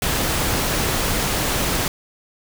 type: noise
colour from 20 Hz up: pink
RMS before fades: -21 dBFS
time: 0.02-1.88 s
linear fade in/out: 2 ms
effects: none